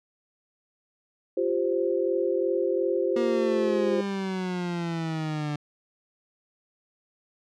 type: chord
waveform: sine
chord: F suspended second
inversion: none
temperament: equal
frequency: 349.2 / 392 / 523.3 Hz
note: F4 / G4 / C5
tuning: 0 / 0 / 0 cents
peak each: -27 dBFS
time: 1.37-4.01 s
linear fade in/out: 5 ms
type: exponential sweep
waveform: 30% pulse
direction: down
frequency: 238.8 to 146.83 Hz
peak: -25 dBFS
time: 3.16-5.56 s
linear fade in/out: 5 ms
effects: low-pass 5000 Hz 12 dB/octave